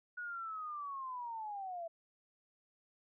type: linear sweep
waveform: sine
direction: down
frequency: 1467 to 655 Hz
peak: -40 dBFS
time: 0.17-1.88 s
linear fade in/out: 10 ms
effects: none